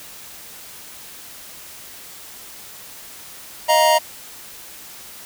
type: chord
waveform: square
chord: Eb suspended second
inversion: none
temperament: equal with one note detuned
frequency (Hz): 622.3 / 698.5 / 942.1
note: Eb5 / F5 / Bb5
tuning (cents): 0 / 0 / +18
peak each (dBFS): -17 / -22 / -16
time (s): 3.68-3.99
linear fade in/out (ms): 20
effects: white hiss -39 dBFS RMS until 5.25 s